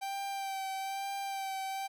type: tone with vibrato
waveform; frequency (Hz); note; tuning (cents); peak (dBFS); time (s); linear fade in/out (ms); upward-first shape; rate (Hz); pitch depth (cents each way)
45% pulse; 781; G5; -7; -35; 0.01-1.88; 20; sine; 1.1; 24
effects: none